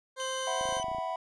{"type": "tone", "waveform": "20% pulse", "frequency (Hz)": 523.3, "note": "C5", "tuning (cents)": 0, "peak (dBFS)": -28, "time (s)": [0.16, 0.82], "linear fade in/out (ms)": 50}
{"type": "tone with vibrato", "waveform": "25% pulse", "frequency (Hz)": 3034, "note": "F#7", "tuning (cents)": 43, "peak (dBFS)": -34, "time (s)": [0.2, 0.83], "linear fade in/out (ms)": 0, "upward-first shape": "triangle", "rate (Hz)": 11, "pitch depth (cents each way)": 20}
{"type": "chord", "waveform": "triangle", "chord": "E suspended second", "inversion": "none", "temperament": "equal with one note detuned", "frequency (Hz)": [659.3, 747.3, 987.8], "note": ["E5", "F#5", "B5"], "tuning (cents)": [0, 17, 0], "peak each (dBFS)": -34, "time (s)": [0.47, 1.16], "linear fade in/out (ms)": 2}
{"type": "clicks", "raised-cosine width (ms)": 3, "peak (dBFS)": -33, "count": 11, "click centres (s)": [0.611, 0.655, 0.69, 0.725, 0.769, 0.799, 0.843, 0.884, 0.916, 0.948, 0.985]}
{"effects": ["resampled to 24000 Hz"]}